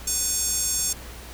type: tone with high-pass filter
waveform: square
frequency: 499.5 Hz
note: B4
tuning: 20 cents sharp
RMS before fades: -25 dBFS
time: 0.07-0.93 s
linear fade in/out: 5 ms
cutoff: 6900 Hz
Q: 3.2
effects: added 60 Hz sine -40 dBFS peak until 1.33 s + pink hiss -42 dBFS RMS until 1.33 s